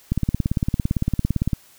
click train, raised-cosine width 5 ms, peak -7 dBFS, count 26, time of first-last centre 0.12-1.532 s, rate 17.7 Hz, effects white hiss -52 dBFS RMS until 1.78 s

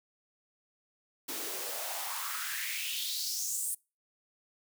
white noise with high-pass filter sweep, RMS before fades -36 dBFS, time 1.28-3.75 s, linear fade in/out 10 ms, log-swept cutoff 280 to 9600 Hz, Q 4.1, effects noise-tail reverb RT60 0.3 s tail -26 dB re dry

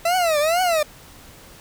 40% pulse tone with vibrato, 659.3 Hz, E5, in tune, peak -16 dBFS, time 0.05-0.83 s, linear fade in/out 5 ms, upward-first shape triangle, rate 2.2 Hz, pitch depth 230 cents each way, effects pink hiss -45 dBFS RMS until 1.6 s

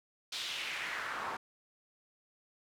pink noise with band-pass filter sweep, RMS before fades -39 dBFS, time 0.32-1.37 s, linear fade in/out 5 ms, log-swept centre 4100 to 1000 Hz, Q 2.2, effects none

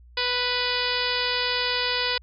harmonic tone, 493.9 Hz, B4, in tune, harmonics 1 / 2 / 3 / 4 / 5 / 6 / 7 / 8 / 9 / 10, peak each -32 / -32 / -32 / -32 / -32 / -32 / -32 / -32 / -32 / -32 dBFS, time 0.17-2.18 s, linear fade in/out 5 ms, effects added 60 Hz sine -47 dBFS peak until 2.22 s

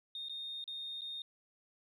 sine tone with dropouts, 3679 Hz, A#7, 24 cents flat, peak -39 dBFS, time 0.15-1.22 s, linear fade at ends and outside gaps 2 ms, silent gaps 0.286-0.295 / 0.641-0.677 / 1.01-1.017 s, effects tanh soft clip ceiling -35 dBFS

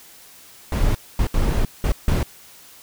brown noise bursts at uneven times, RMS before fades -18 dBFS, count 5, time 0.72-0.95 / 1.19-1.27 / 1.34-1.65 / 1.84-1.92 / 2.08-2.23 s, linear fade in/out 2 ms, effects white hiss -46 dBFS RMS until 2.82 s

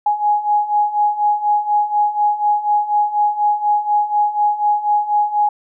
sine beating tone pair, 831 / 835.1 Hz, G#5 / G#5, +1 / +9 cents, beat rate 4.1 Hz, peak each -19 / -15 dBFS, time 0.06-5.49 s, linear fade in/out 5 ms, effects none

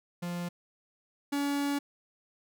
45% pulse tone pair in turn, 174.61 / 284 Hz, F3 / C#4, 0 / +42 cents, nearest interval minor sixth, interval 842 cents, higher second, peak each -33 / -28 dBFS, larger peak second, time 0.22-0.49 / 1.32-1.79 s, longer second, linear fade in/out 10 ms, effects none

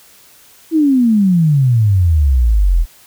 sine exponential sweep, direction down, 332.2 to 38.94 Hz, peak -8 dBFS, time 0.71-2.86 s, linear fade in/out 50 ms, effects white hiss -45 dBFS RMS until 3.06 s

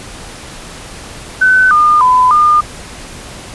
sine tone with pitch steps, 1514 / 1212 / 1007 / 1211 Hz, F#6 / D#6 / B5 / D#6, +39 / -46 / +33 / -47 cents, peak -5 dBFS, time 1.41-2.61 s, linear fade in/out 10 ms, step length 300 ms, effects pink hiss -30 dBFS RMS until 3.54 s + resampled to 24000 Hz

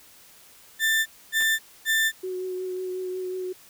35% pulse tone bursts, 1780 Hz, A6, 20 cents sharp, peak -18 dBFS, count 3, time 0.79-2.12 s, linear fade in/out 50 ms, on 270 ms, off 260 ms
clicks, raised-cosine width 0.3 ms, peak -23 dBFS, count 2, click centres 1.408 / 1.423 s
sine tone with vibrato, 369.2 Hz, F#4, 4 cents flat, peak -28 dBFS, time 2.23-3.53 s, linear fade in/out 10 ms, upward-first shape triangle, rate 5.5 Hz, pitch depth 21 cents each way
effects white hiss -52 dBFS RMS until 3.69 s

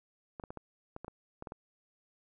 clicks, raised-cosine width 1 ms, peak -28 dBFS, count 10, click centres 0.398 / 0.438 / 0.505 / 0.573 / 0.964 / 1.046 / 1.081 / 1.424 / 1.472 / 1.521 s, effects none

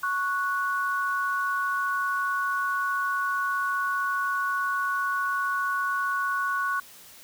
sine tone pair together, 1108.7 / 1473.5 Hz, C#6 / F#6, 0 / -8 cents, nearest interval perfect fourth, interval 492 cents, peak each -27 dBFS, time 0.03-6.8 s, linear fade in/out 5 ms, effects white hiss -49 dBFS RMS until 7.23 s

